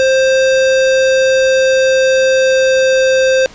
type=tone with pitch glide; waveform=square; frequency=527 to 524 Hz; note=C5 to C5; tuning=+12 to +2 cents; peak=-9 dBFS; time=0-3.46 s; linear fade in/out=0 ms; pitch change=-10 cents; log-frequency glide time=0.37-3.22 s; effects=pink hiss -38 dBFS RMS until 3.54 s + resampled to 16000 Hz